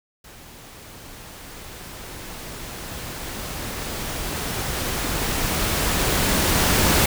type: noise with level ramp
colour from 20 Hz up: pink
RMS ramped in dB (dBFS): -44 to -17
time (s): 0.24-7.06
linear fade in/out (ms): 5
effects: none